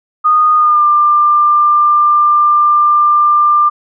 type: tone with pitch glide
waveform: sine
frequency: 1232 to 1192.1 Hz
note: D#6 to D6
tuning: -17 to +26 cents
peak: -6 dBFS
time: 0.24-3.7 s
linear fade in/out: 20 ms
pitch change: -57 cents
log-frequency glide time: 0.56-0.85 s
effects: none